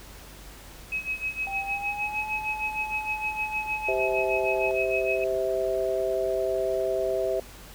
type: tone with tremolo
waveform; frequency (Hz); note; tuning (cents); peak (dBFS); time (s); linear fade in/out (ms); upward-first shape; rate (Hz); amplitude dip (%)
sine; 2554; D#7; +45; -25; 0.92-5.24; 2; sine; 6.5; 85
type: tone with pitch glide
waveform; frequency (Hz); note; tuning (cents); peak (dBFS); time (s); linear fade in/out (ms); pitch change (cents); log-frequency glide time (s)
sine; 786 to 857.1; G5 to A5; +4 to -46; -32; 1.47-4.71; 0; +150; 1.61-2.27
type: harmonic tone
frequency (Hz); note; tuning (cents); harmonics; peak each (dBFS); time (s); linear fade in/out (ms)
130; C3; -11; 3 / 4 / 5; -28 / -30 / -27; 3.88-7.4; 5
effects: added 48 Hz sine -47 dBFS peak until 7.74 s + pink hiss -47 dBFS RMS until 7.74 s